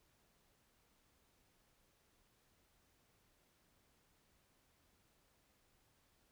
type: silence
effects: pink hiss -75 dBFS RMS until 6.31 s